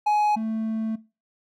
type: tone pair in turn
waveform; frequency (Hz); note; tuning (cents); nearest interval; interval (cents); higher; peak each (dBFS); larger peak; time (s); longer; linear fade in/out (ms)
triangle; 839 / 221.3; G#5 / A3; +17 / +10; octave + major seventh; 2307; first; -16 / -23; first; 0.06-0.36 / 0.36-0.96; second; 10
effects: noise-tail reverb RT60 0.3 s tail -19 dB re dry